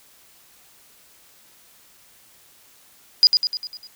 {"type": "tone with echo", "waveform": "sine", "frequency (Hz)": 4910, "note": "D#8", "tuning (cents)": -24, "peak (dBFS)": -8, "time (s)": [3.23, 3.27], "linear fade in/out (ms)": 0, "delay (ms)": 100, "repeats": 6, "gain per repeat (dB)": -5, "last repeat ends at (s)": 3.87, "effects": ["white hiss -53 dBFS RMS until 3.95 s"]}